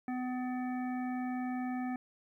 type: harmonic tone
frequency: 251.8 Hz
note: B3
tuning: 34 cents sharp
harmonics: 1 / 3 / 5 / 7 / 9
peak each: -34 / -41 / -51 / -49 / -53 dBFS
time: 0.08-1.96 s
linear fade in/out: 2 ms
effects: 12-bit

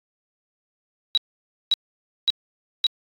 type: tone bursts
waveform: sine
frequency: 3880 Hz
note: B7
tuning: 31 cents flat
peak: -15 dBFS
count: 4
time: 1.15-2.866 s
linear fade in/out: 0 ms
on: 24 ms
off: 540 ms
effects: AAC 48 kbps

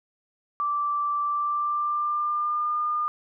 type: tone with pitch glide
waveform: sine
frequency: 1169 to 1210.9 Hz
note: D6 to D#6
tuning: -8 to -47 cents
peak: -23 dBFS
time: 0.6-3.08 s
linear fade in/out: 0 ms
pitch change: +61 cents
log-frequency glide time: 1.24-2.79 s
effects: none

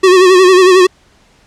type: tone with vibrato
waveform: square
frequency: 370 Hz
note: F#4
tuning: in tune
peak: -4 dBFS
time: 0.03-0.87 s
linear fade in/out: 10 ms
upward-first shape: sine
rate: 11 Hz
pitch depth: 61 cents each way
effects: pink hiss -49 dBFS RMS until 1.46 s + low-pass 7000 Hz 12 dB/octave

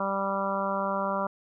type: harmonic tone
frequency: 196 Hz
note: G3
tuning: in tune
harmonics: 1 / 2 / 3 / 4 / 5 / 6 / 7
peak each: -34 / -40 / -31 / -37 / -32 / -33 / -36 dBFS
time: 0-1.27 s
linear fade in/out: 5 ms
effects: none

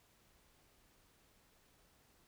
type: silence
effects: pink hiss -70 dBFS RMS until 2.27 s

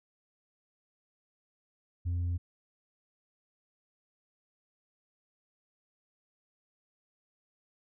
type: tone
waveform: sine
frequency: 87.31 Hz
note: F2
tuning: in tune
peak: -26 dBFS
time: 2.05-2.38 s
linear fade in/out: 20 ms
effects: tanh soft clip ceiling -28 dBFS

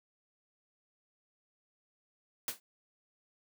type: noise with exponential decay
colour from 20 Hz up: white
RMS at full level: -31 dBFS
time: 2.48-2.6 s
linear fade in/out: 2 ms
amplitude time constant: 26 ms
effects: high-pass 150 Hz 12 dB/octave

